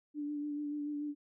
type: tone with vibrato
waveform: sine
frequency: 293.7 Hz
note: D4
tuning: in tune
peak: -35 dBFS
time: 0.14-1.15 s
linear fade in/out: 50 ms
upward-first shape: sine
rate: 6.9 Hz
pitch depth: 22 cents each way
effects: none